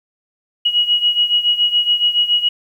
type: beating tone pair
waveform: sine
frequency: 2903 / 2910.1 Hz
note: F#7 / F#7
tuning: -34 / -29 cents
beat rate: 7.1 Hz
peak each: -14 / -18 dBFS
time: 0.65-2.49 s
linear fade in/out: 10 ms
effects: 8-bit